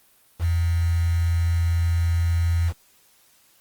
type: tone with quantisation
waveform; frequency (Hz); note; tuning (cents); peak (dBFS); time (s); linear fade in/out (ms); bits
sine; 84.4; E2; +41; -18; 0.39-2.73; 50; 6
effects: white hiss -58 dBFS RMS until 3.6 s + Opus 32 kbps